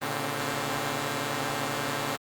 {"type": "tone cluster", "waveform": "5% pulse", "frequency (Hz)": [113.3, 134.1, 144.7, 263.9, 558], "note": ["A#2", "C3", "D3", "C4", "C#5"], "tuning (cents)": [-49, 43, -25, 15, 11], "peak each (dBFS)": [-24, -26, -21, -23, -30], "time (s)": [0.01, 2.17], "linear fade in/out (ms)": 20, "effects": ["Opus 32 kbps"]}